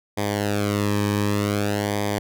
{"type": "tone with flanger", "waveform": "sawtooth", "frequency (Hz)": 102.7, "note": "G#2", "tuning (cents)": -19, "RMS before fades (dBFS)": -23, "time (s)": [0.17, 2.19], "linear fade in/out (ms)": 10, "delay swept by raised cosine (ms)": [0.72, 1.45], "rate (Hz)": 0.54, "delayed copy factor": -0.8, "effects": []}